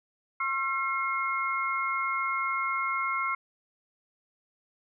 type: tone cluster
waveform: sine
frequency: 1078 / 1354 / 2147 Hz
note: C#6 / E6 / C7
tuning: -49 / +46 / +44 cents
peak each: -31 dBFS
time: 0.4-3.35 s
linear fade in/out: 5 ms
effects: none